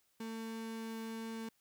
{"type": "tone", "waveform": "35% pulse", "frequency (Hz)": 224.8, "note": "A3", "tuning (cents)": 37, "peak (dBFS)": -39, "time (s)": [0.2, 1.49], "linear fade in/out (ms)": 5, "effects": ["white hiss -75 dBFS RMS until 1.6 s"]}